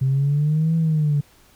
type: exponential two-way sweep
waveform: sine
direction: up then down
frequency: 130.81 to 164.81 to 143.1 Hz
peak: -15 dBFS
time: 0.01-1.21 s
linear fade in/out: 10 ms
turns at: 0.76 s
effects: tanh soft clip ceiling -12 dBFS + pink hiss -54 dBFS RMS until 1.55 s